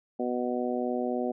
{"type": "harmonic tone", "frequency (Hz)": 123.47, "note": "B2", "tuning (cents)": 0, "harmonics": [2, 3, 4, 5, 6], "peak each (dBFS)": [-31, -33, -34, -35, -36], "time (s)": [0.19, 1.32], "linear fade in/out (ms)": 10, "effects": []}